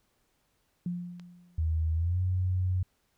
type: tone with exponential decay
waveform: sine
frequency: 176.1 Hz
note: F3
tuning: 15 cents sharp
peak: -28 dBFS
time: 0.86-1.74 s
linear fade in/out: 2 ms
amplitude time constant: 190 ms
type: click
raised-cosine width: 0.2 ms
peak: -34 dBFS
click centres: 1.197 s
type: tone with pitch glide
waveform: sine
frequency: 80 to 91.9 Hz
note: D#2 to F#2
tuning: +49 to -11 cents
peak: -25 dBFS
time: 1.58-2.83 s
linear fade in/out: 5 ms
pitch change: +240 cents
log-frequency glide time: 1.94-2.2 s
effects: pink hiss -73 dBFS RMS until 3.17 s